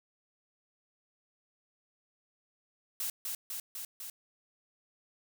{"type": "noise with echo", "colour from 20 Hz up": "blue", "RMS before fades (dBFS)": -35, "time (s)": [3, 3.1], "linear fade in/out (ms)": 2, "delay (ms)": 250, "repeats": 4, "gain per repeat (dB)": -2, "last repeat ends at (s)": 4.1, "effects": []}